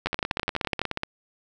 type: two click trains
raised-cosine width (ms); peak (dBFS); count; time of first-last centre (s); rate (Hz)
0.3; -11 / -9; 17 / 10; 0.07-1.034 / 0.06-0.816; 16.6 / 11.9
effects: none